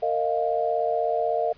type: chord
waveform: sine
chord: Bb suspended fourth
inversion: none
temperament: equal with one note detuned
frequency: 459.5 / 622.3 / 698.5 Hz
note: Bb4 / Eb5 / F5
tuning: -25 / 0 / 0 cents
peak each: -27 / -26 / -25 dBFS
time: 0.02-1.53 s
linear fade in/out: 10 ms
effects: pink hiss -55 dBFS RMS until 1.57 s + resampled to 11025 Hz